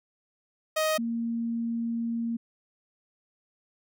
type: tone pair in turn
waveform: sawtooth / sine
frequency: 626 / 231.7 Hz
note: D#5 / A#3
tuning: +10 / -10 cents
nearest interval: octave + perfect fourth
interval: 1720 cents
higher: first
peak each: -20 / -27 dBFS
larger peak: first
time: 0.76-0.98 / 0.98-2.37 s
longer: second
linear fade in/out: 10 ms
effects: none